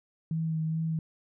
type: tone with vibrato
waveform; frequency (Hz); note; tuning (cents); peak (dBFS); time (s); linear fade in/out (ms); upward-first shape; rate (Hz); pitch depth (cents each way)
sine; 160.2; E3; -49; -27; 0.31-0.99; 2; sine; 2.4; 19
effects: none